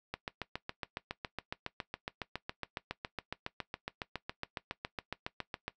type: click train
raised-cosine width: 0.3 ms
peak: -20 dBFS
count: 41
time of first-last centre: 0.14-5.68 s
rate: 7.22 Hz
effects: noise-tail reverb RT60 0.1 s tail -18 dB re dry